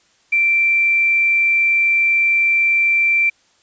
sine tone with quantisation, 2349 Hz, D7, in tune, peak -12 dBFS, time 0.32-3.3 s, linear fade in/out 10 ms, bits 7, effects white hiss -57 dBFS RMS until 3.62 s + resampled to 16000 Hz

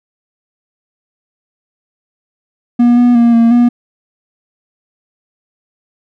triangle tone with pitch steps, 240.2 / 243.3 / 235.3 / 231.3 / 240.7 Hz, B3 / B3 / A#3 / A#3 / B3, -48 / -26 / +16 / -13 / -44 cents, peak -3 dBFS, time 2.79-3.69 s, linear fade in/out 10 ms, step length 180 ms, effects none

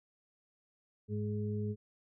harmonic tone, 104.8 Hz, G#2, 16 cents sharp, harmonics 1 / 2 / 4, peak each -35 / -38 / -41 dBFS, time 1.08-1.76 s, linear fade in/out 50 ms, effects none

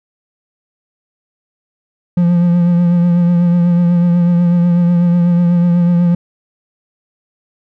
triangle tone with vibrato, 173.9 Hz, F3, 7 cents flat, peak -6 dBFS, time 2.17-6.15 s, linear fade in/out 5 ms, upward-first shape triangle, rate 8.1 Hz, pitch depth 35 cents each way, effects none

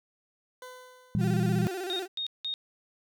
20% pulse tone with exponential decay, 505 Hz, B4, 39 cents sharp, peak -36 dBFS, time 0.62-1.82 s, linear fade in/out 2 ms, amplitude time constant 260 ms
sine chord, E diminished, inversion second, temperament just, 118.67 / 164.81 / 197.78 Hz, Bb2 / E3 / G3, +31 / 0 / +16 cents, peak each -28 dBFS, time 1.15-1.67 s, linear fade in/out 0 ms
35% pulse tone with vibrato, 369 Hz, F#4, 5 cents flat, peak -31 dBFS, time 1.18-2.08 s, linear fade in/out 50 ms, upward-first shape square, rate 16 Hz, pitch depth 77 cents each way
sine tone bursts, 3711 Hz, A#7, 9 cents flat, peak -30 dBFS, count 3, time 1.9-2.539 s, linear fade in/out 0 ms, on 93 ms, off 180 ms
effects none

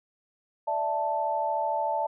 sine chord, D suspended second, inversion none, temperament just, 587.3 / 660.7 / 881 Hz, D5 / E5 / A5, 0 / +4 / +2 cents, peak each -32 / -31 / -27 dBFS, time 0.67-2.07 s, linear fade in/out 10 ms, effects none

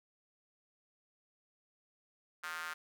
square tone with high-pass filter, 82.41 Hz, E2, in tune, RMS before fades -42 dBFS, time 2.43-2.74 s, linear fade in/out 10 ms, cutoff 1400 Hz, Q 3.7, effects none

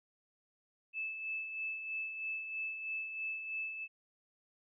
sine tone with tremolo, 2621 Hz, E7, 11 cents flat, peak -35 dBFS, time 0.93-3.88 s, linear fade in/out 50 ms, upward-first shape sine, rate 3.1 Hz, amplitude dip 50%, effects none

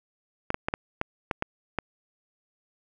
clicks, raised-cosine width 0.5 ms, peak -11 dBFS, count 8, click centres 0.504 / 0.544 / 0.685 / 0.739 / 1.014 / 1.312 / 1.424 / 1.787 s, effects none

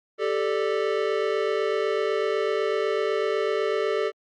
square chord, G suspended second, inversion none, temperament equal with one note detuned, 392 / 440 / 590 Hz, G4 / A4 / D5, 0 / 0 / +8 cents, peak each -28 / -26 / -30 dBFS, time 0.18-4.12 s, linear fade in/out 50 ms, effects low-pass 3000 Hz 12 dB/octave + Opus 48 kbps

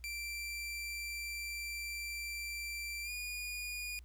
sawtooth tone with pitch glide, 2349 to 2447 Hz, D7 to D#7, 0 to -29 cents, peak -36 dBFS, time 0.04-3.99 s, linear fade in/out 0 ms, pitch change +71 cents, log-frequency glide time 3.03-3.11 s, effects added 60 Hz sine -51 dBFS peak until 4.04 s + pink hiss -74 dBFS RMS until 4.04 s

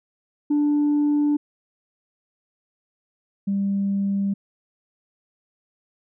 sine tone pair in turn, 293.7 / 198.13 Hz, D4 / G3, 0 / +19 cents, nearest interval perfect fifth, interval 681 cents, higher first, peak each -15 / -19 dBFS, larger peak first, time 0.5-1.37 / 3.47-4.34 s, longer neither, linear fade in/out 10 ms, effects tanh soft clip ceiling -15 dBFS

